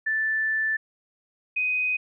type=tone pair in turn; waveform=sine; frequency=1760 / 2503 Hz; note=A6 / D#7; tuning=0 / +10 cents; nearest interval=tritone; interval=610 cents; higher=second; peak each=-22 dBFS; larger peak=neither; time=0.06-0.77 / 1.56-1.97 s; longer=first; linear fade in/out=10 ms; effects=none